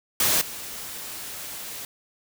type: noise with level steps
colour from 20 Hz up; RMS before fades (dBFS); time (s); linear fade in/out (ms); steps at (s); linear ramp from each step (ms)
white; -21 / -36; 0.2-1.85; 2; 0.41; 5
effects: none